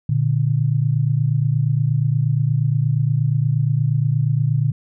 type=tone pair together; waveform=sine; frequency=118.37 / 146.83 Hz; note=A#2 / D3; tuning=+27 / 0 cents; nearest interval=major third; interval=373 cents; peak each=-18 dBFS; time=0.09-4.72 s; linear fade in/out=5 ms; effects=none